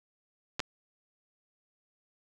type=clicks; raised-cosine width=0.2 ms; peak=-14 dBFS; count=2; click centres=0.595 / 0.602 s; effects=none